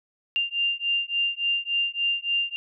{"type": "beating tone pair", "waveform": "sine", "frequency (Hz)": [2790, 2793.5], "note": ["F7", "F7"], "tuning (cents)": [-2, 0], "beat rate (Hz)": 3.5, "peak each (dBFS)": -26, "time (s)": [0.36, 2.56], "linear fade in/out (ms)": 0, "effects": []}